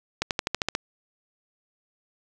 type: accelerating click train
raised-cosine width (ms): 0.2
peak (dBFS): -7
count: 8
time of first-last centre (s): 0.22-0.751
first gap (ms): 88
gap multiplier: 0.95
effects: none